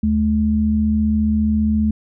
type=tone pair together; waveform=sine; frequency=76.7 / 215.3 Hz; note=D#2 / A3; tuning=-24 / -37 cents; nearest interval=octave + tritone; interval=1787 cents; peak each=-20 / -15 dBFS; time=0.03-1.91 s; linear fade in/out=5 ms; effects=none